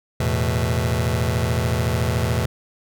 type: chord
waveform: sawtooth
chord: E suspended fourth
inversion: none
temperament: just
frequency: 82.41 / 109.88 / 123.61 Hz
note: E2 / A2 / B2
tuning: 0 / -2 / +2 cents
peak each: -19 dBFS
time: 0.2-2.46 s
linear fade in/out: 5 ms
effects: none